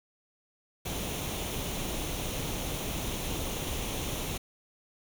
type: noise with comb filter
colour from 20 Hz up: pink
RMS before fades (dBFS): -34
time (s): 0.85-4.38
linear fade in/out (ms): 10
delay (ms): 0.31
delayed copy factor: +0.5
effects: none